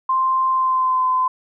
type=tone with pitch glide; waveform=sine; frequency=1046.5 to 1024.4 Hz; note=C6 to C6; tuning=0 to -37 cents; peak=-15 dBFS; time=0.09-1.28 s; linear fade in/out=5 ms; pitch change=-37 cents; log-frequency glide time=0.49-1.06 s; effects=none